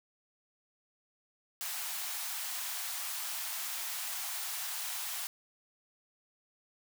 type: high-pass noise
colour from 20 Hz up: white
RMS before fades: -38 dBFS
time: 1.61-5.27 s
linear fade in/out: 0 ms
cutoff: 680 Hz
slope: 48 dB/octave
effects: none